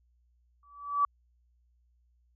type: tone with exponential growth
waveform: sine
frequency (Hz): 1150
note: D6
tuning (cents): -37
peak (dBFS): -20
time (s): 0.63-1.05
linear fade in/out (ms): 2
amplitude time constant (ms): 90
effects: added 60 Hz sine -65 dBFS peak until 2.35 s